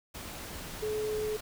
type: tone in noise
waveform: sine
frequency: 428.2 Hz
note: A4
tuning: 47 cents flat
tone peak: -30 dBFS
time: 0.82-1.37 s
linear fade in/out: 10 ms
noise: pink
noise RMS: -42 dBFS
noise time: 0.14-1.41 s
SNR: +9 dB
effects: none